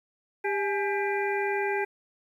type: harmonic tone with a mistuned harmonic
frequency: 398.4 Hz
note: G4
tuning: 28 cents sharp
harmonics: 1 / 2 / 4 / 5 / 6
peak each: -28 / -31 / -34 / -35 / -36 dBFS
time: 0.44-1.85 s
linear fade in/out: 10 ms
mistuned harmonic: 2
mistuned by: +92 cents
effects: 10-bit